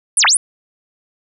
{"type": "linear two-way sweep", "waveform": "sine", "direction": "down then up", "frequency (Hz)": [10548, 758, 10548], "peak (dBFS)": -9, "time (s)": [0.17, 0.37], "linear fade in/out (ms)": 2, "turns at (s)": 0.25, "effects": []}